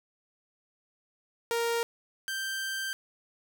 sawtooth tone pair in turn, 466.2 / 1568.1 Hz, A#4 / G6, 0 / 0 cents, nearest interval octave + major sixth, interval 2100 cents, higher second, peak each -23 / -28 dBFS, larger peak first, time 1.51-1.83 / 2.28-2.93 s, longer second, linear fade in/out 0 ms, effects none

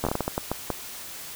slowing click train, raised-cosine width 1 ms, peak -11 dBFS, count 11, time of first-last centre 0.04-0.703 s, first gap 11 ms, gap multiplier 1.37, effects white hiss -39 dBFS RMS until 1.35 s

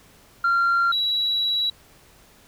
sine tone pair in turn, 1381 / 3906 Hz, F6 / B7, -20 / -20 cents, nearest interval octave + tritone, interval 1800 cents, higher second, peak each -15 / -19 dBFS, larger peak first, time 0.44-0.92 / 0.92-1.7 s, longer second, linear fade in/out 5 ms, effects tanh soft clip ceiling -15 dBFS + pink hiss -53 dBFS RMS until 2.47 s

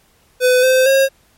square tone with pitch steps, 503 / 517 / 540 Hz, B4 / C5 / C#5, +32 / -21 / -45 cents, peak -10 dBFS, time 0.4-1.09 s, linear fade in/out 50 ms, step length 230 ms, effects pink hiss -55 dBFS RMS until 1.37 s + MP3 64 kbps

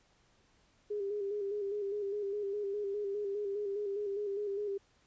sine tone with vibrato, 405.7 Hz, G#4, 41 cents flat, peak -33 dBFS, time 0.9-4.78 s, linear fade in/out 10 ms, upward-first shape square, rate 4.9 Hz, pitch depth 42 cents each way, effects pink hiss -69 dBFS RMS until 5.06 s + resampled to 16000 Hz

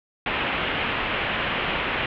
white low-pass noise, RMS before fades -26 dBFS, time 0.26-2.06 s, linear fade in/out 2 ms, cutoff 3100 Hz, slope 48 dB/octave, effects none

